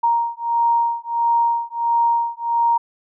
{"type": "beating tone pair", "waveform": "sine", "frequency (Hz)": [934, 935.5], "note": ["A#5", "A#5"], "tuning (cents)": [3, 6], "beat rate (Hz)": 1.5, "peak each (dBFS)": -19, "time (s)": [0.03, 2.78], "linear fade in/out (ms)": 10, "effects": []}